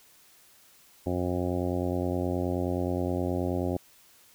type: harmonic tone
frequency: 89.5 Hz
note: F2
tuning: 43 cents sharp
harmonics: 1 / 2 / 3 / 4 / 5 / 6 / 7 / 8 / 9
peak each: -32 / -35 / -32 / -33 / -40 / -36 / -38 / -41 / -43 dBFS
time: 1.06-3.77 s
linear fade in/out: 5 ms
effects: white hiss -58 dBFS RMS until 4.34 s